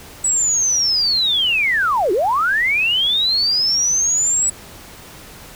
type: linear two-way sweep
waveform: sine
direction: down then up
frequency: 7910 to 338.7 to 7910 Hz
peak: -14 dBFS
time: 0.24-4.5 s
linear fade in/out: 5 ms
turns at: 2.12 s
effects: pink hiss -39 dBFS RMS until 5.55 s